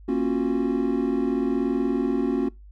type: chord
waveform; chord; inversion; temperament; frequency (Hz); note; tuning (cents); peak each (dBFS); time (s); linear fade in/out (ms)
triangle; Gb major seventh; first; equal with one note detuned; 233.1 / 273.1 / 349.2 / 370; Bb3 / Db4 / F4 / Gb4; 0 / -26 / 0 / 0; -25 / -22 / -28 / -25; 0.08-2.49; 10
effects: noise-tail reverb RT60 0.2 s tail -22 dB re dry + added 50 Hz sine -43 dBFS peak until 2.71 s